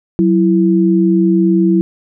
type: tone pair together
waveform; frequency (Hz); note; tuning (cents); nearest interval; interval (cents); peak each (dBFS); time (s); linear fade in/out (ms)
sine; 186.4 / 332.1; F#3 / E4; +13 / +13; minor seventh; 1000; -11; 0.19-1.81; 0
effects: none